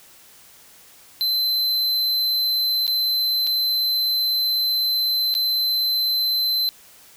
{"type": "tone with dropouts", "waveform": "square", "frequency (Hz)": 4068, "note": "C8", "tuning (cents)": -50, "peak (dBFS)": -19, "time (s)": [1.21, 6.69], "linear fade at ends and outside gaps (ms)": 0, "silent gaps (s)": [[2.867, 2.878], [3.468, 3.472], [5.341, 5.351]], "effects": ["white hiss -49 dBFS RMS until 7.16 s"]}